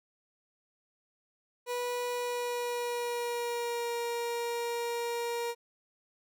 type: tone with pitch glide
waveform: 30% pulse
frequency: 488.7 to 471.8 Hz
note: B4 to A#4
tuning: -18 to +21 cents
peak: -29 dBFS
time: 1.66-5.55 s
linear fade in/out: 50 ms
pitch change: -61 cents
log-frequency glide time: 2.12-3.92 s
effects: none